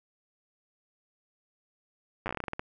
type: slowing click train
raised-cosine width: 0.5 ms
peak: -18 dBFS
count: 13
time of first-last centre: 2.26-2.595 s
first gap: 9 ms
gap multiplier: 1.19
effects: none